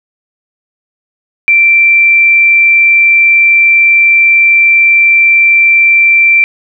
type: tone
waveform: sine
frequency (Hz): 2349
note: D7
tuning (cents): 0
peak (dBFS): -3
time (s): 1.48-6.44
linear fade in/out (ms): 0
effects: none